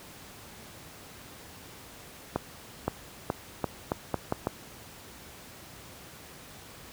accelerating click train, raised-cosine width 1 ms, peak -12 dBFS, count 8, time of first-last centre 2.36-4.471 s, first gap 520 ms, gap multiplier 0.81, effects pink hiss -48 dBFS RMS until 6.92 s + high-pass 60 Hz 12 dB/octave

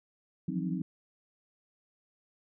sine tone cluster, 163.3 / 172.3 / 183.7 / 262.3 / 310 Hz, E3 / F3 / F#3 / C4 / D#4, -16 / -23 / -12 / +4 / -6 cents, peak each -39 / -36 / -34 / -37 / -39 dBFS, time 0.48-0.82 s, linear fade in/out 5 ms, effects none

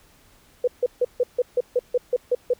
sine tone bursts, 493.9 Hz, B4, in tune, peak -16 dBFS, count 11, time 0.64-2.536 s, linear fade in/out 5 ms, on 36 ms, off 150 ms, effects pink hiss -56 dBFS RMS until 2.59 s

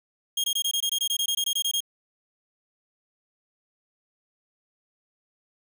sawtooth tone bursts, 3246 Hz, G#7, 40 cents flat, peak -20 dBFS, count 16, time 0.37-1.805 s, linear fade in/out 5 ms, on 70 ms, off 21 ms, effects none

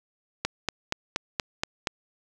click train, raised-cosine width 0.2 ms, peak -8 dBFS, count 7, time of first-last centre 0.45-1.872 s, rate 4.22 Hz, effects none

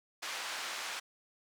pink band-pass noise, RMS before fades -40 dBFS, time 0.22-1 s, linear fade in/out 10 ms, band 1000 to 6500 Hz, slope 12 dB/octave, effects none

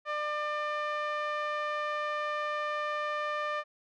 5% pulse tone with low-pass filter, 598 Hz, D5, 31 cents sharp, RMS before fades -33 dBFS, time 0.05-3.64 s, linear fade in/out 50 ms, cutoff 1400 Hz, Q 1.4, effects none

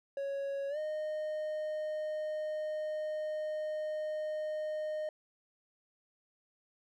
triangle tone with pitch glide, 554.4 to 615.1 Hz, C#5 to D#5, 0 to -20 cents, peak -32 dBFS, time 0.17-5.09 s, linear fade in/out 2 ms, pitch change +180 cents, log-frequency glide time 0.69-0.78 s, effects none

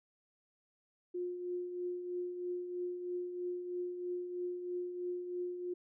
sine tone with tremolo, 356.6 Hz, F4, 36 cents sharp, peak -34 dBFS, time 1.14-5.74 s, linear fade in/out 10 ms, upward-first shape triangle, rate 3.1 Hz, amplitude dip 55%, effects none

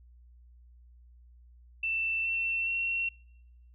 sine tone with pitch steps, 2671 / 2697 / 2724 Hz, E7 / E7 / F7, +22 / +39 / -44 cents, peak -28 dBFS, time 1.83-3.09 s, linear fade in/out 5 ms, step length 420 ms, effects noise-tail reverb RT60 1.0 s tail -26 dB re dry + added 60 Hz sine -53 dBFS peak until 3.74 s

